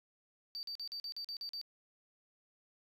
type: tone bursts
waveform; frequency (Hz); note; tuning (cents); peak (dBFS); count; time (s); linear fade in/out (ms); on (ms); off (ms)
sine; 4626; D8; -27; -38; 9; 0.55-1.614; 0; 80; 43
effects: tanh soft clip ceiling -37 dBFS + 13-bit